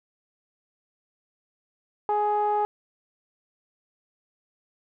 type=tone with low-pass filter; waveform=sawtooth; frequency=417.6 Hz; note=G#4; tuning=10 cents sharp; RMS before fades=-24 dBFS; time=2.09-2.65 s; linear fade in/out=0 ms; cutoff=940 Hz; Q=9.8; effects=none